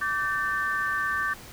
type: tone cluster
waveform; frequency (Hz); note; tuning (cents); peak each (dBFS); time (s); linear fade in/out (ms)
sine; 1161 / 1547 / 1784; D6 / G6 / A6; -20 / -23 / +23; -29; 0.01-1.34; 10
effects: pink hiss -45 dBFS RMS until 1.52 s